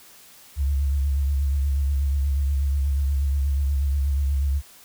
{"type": "tone with vibrato", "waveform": "sine", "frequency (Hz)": 69.7, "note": "C#2", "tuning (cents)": 10, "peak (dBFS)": -19, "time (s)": [0.56, 4.62], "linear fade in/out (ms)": 50, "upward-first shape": "triangle", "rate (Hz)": 8.3, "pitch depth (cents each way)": 70, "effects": ["white hiss -49 dBFS RMS until 4.84 s"]}